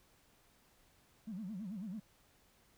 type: tone with vibrato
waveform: triangle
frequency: 200.5 Hz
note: G3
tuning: 39 cents sharp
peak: -37 dBFS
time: 1.27-2 s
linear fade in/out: 10 ms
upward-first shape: sine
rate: 9.1 Hz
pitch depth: 220 cents each way
effects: tanh soft clip ceiling -38 dBFS + pink hiss -69 dBFS RMS until 2.77 s